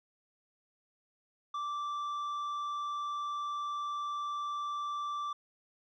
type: tone with tanh clipping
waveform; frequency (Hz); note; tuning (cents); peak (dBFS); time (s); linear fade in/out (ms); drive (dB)
sine; 1170; D6; -7; -35; 1.54-5.33; 5; 6
effects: none